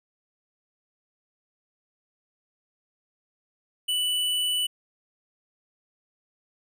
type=tone; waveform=square; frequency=2972 Hz; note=F#7; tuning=7 cents sharp; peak=-24 dBFS; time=3.88-4.67 s; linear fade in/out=10 ms; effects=none